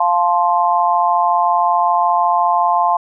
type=chord; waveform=sine; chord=F major; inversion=none; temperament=just; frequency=698.5 / 873.1 / 1047.7 Hz; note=F5 / A5 / C6; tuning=0 / -14 / +2 cents; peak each=-16 dBFS; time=0-2.97 s; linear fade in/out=5 ms; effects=none